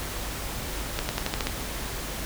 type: accelerating click train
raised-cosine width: 0.2 ms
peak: -9 dBFS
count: 7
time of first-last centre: 0.99-1.47 s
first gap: 100 ms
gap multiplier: 0.91
effects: added 50 Hz sine -37 dBFS peak until 2.25 s + pink hiss -34 dBFS RMS until 2.25 s